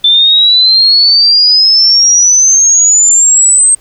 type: exponential sweep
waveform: sine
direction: up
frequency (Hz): 3523 to 8372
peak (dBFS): -3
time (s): 0.04-3.75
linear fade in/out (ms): 5
effects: pink hiss -46 dBFS RMS until 3.8 s